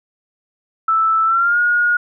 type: tone with pitch glide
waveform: sine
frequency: 1318.5 to 1437.8 Hz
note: E6 to F6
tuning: 0 to +50 cents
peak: -12 dBFS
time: 0.88-1.97 s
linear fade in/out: 5 ms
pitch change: +150 cents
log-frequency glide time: 1.25-1.59 s
effects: none